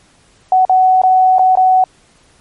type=tone with dropouts; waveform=sine; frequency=747 Hz; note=F#5; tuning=16 cents sharp; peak=-6 dBFS; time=0.52-1.84 s; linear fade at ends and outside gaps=2 ms; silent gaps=0.651-0.695 / 1.017-1.035 / 1.384-1.393 / 1.554-1.572 s; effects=pink hiss -50 dBFS RMS until 2.4 s + MP3 48 kbps